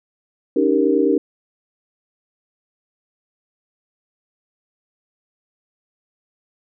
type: chord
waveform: sine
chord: Eb dominant seventh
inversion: third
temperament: equal with one note detuned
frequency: 281.7 / 311.1 / 392 / 466.2 Hz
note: Db4 / Eb4 / G4 / Bb4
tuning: +28 / 0 / 0 / 0 cents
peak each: -19 dBFS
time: 0.56-1.18 s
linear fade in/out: 5 ms
effects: none